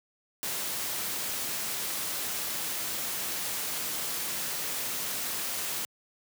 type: noise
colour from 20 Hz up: white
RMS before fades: -33 dBFS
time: 0.43-5.85 s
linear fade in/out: 0 ms
effects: high-pass 100 Hz 12 dB/octave